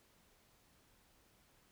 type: silence
effects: pink hiss -70 dBFS RMS until 1.71 s